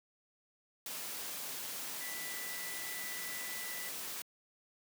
sine tone in noise, 1980 Hz, B6, 4 cents sharp, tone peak -45 dBFS, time 2.01-3.89 s, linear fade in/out 2 ms, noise white, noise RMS -42 dBFS, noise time 0.86-4.22 s, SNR -6 dB, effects high-pass 150 Hz 12 dB/octave

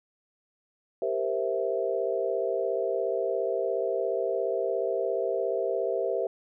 sine chord, C dominant seventh, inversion second, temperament equal, 392 / 466.2 / 523.3 / 659.3 Hz, G4 / Bb4 / C5 / E5, 0 / 0 / 0 / 0 cents, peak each -31 dBFS, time 1.02-6.27 s, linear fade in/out 2 ms, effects none

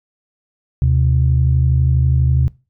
sine tone pair together, 76.58 / 128.8 Hz, D#2 / C3, -27 / -27 cents, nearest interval major sixth, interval 900 cents, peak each -13 dBFS, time 0.82-2.48 s, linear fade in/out 0 ms, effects noise-tail reverb RT60 0.3 s tail -22 dB re dry + tanh soft clip ceiling -4 dBFS

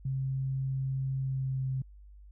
sine tone with pitch glide, 133.6 to 131.84 Hz, C3 to C3, +36 to +14 cents, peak -29 dBFS, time 0.05-1.82 s, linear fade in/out 5 ms, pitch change -22 cents, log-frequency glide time 1.17-1.68 s, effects added 50 Hz sine -49 dBFS peak until 2.31 s

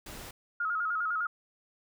pink noise, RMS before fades -44 dBFS, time 0.06-0.31 s, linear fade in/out 5 ms
sine tone with vibrato, 1348 Hz, E6, 38 cents sharp, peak -28 dBFS, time 0.6-1.27 s, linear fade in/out 5 ms, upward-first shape square, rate 9.9 Hz, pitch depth 85 cents each way
effects none

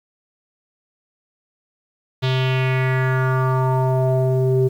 square tone with low-pass filter sweep, 130 Hz, C3, 11 cents flat, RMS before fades -18 dBFS, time 2.22-4.69 s, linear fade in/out 20 ms, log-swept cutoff 3700 to 390 Hz, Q 3.5, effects 8-bit

